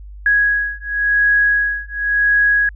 sine beating tone pair, 1661.2 / 1662.13 Hz, G#6 / G#6, 0 / +1 cents, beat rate 0.93 Hz, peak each -16 dBFS, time 0.26-2.69 s, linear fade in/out 2 ms, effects added 50 Hz sine -32 dBFS peak until 2.75 s

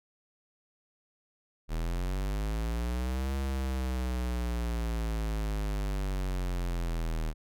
square linear two-way sweep, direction up then down, 38.89 to 68 to 38.89 Hz, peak -30 dBFS, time 1.68-7.34 s, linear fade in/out 50 ms, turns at 3.35 s, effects none

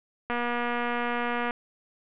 click train, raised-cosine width 0.5 ms, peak -15 dBFS, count 291, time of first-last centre 0.3-1.508 s, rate 240 Hz, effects resampled to 8000 Hz + 9-bit

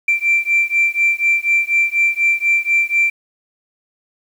sine beating tone pair, 2349 / 2353.1 Hz, D7 / D7, 0 / +3 cents, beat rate 4.1 Hz, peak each -15 dBFS, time 0.08-3.1 s, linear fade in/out 5 ms, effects tanh soft clip ceiling -7 dBFS + 7-bit

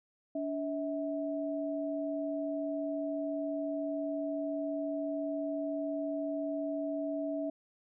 sine tone pair together, 287.9 / 646.3 Hz, D4 / E5, -34 / -34 cents, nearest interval octave + major second, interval 1400 cents, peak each -35 / -35 dBFS, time 0.35-7.5 s, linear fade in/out 5 ms, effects none

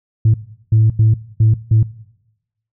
sine tone bursts at uneven times, 110 Hz, A2, in tune, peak -6 dBFS, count 5, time 0.25-0.34 / 0.72-0.9 / 0.99-1.14 / 1.4-1.54 / 1.71-1.83 s, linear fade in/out 5 ms, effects noise-tail reverb RT60 0.9 s tail -20 dB re dry + tanh soft clip ceiling -5 dBFS

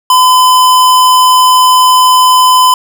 square tone, 1014 Hz, B5, 45 cents sharp, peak -4 dBFS, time 0.1-2.74 s, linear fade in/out 2 ms, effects none

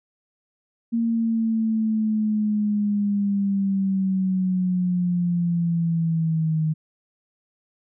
sine linear sweep, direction down, 231.7 to 155.56 Hz, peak -19 dBFS, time 0.92-6.74 s, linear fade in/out 20 ms, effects none

